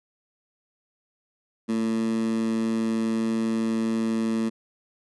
15% pulse tone with high-pass filter, 112.4 Hz, A2, 37 cents sharp, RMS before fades -25 dBFS, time 1.68-4.5 s, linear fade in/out 20 ms, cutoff 240 Hz, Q 5.1, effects resampled to 24000 Hz

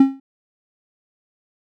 triangle tone with exponential decay, 270 Hz, C#4, 45 cents flat, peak -3 dBFS, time 0-0.2 s, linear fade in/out 5 ms, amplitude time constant 42 ms, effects none

